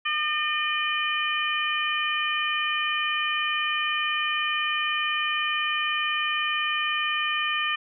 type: harmonic tone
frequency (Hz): 606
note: D#5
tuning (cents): -46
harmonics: 2 / 3 / 4 / 5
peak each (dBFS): -29 / -29 / -29 / -29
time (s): 0.05-7.76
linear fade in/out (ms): 10
effects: none